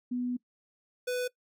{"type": "tone pair in turn", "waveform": ["sine", "square"], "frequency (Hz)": [246.9, 496.9], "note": ["B3", "B4"], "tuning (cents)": [0, 11], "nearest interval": "octave", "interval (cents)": 1211, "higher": "second", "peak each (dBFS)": [-29, -30], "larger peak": "first", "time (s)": [[0.11, 0.37], [1.07, 1.28]], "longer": "first", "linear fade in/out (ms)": 10, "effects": ["noise-tail reverb RT60 0.1 s tail -21 dB re dry"]}